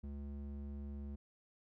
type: tone with band-pass filter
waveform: square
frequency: 71 Hz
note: C#2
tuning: 42 cents sharp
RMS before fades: -45 dBFS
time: 0.03-1.16 s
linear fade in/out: 10 ms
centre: 140 Hz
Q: 4.8
effects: none